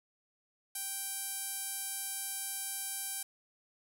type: tone with band-pass filter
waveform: sawtooth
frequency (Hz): 784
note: G5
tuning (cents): 0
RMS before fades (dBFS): -39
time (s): 0.75-3.23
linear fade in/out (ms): 5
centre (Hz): 11000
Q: 2.3
effects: none